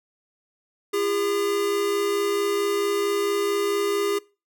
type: tone pair together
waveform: square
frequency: 340.7 / 405.2 Hz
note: F4 / G#4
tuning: -43 / -43 cents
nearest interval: minor third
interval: 300 cents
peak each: -31 / -23 dBFS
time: 0.93-4.19 s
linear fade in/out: 10 ms
effects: noise-tail reverb RT60 0.3 s tail -22 dB re dry